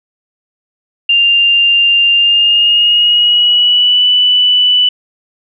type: tone with pitch glide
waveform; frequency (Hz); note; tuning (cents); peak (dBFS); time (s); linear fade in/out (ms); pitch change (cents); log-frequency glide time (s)
sine; 2794 to 2977; F7 to F#7; 0 to +10; -6; 1.09-4.89; 5; +110; 2.14-4.06
effects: none